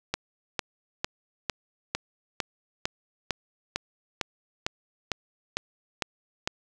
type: click train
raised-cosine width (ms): 0.2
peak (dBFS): -9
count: 15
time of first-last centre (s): 0.14-6.475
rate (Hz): 2.21
effects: none